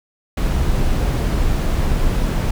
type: noise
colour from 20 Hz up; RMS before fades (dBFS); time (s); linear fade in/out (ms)
brown; -17; 0.37-2.51; 5
effects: none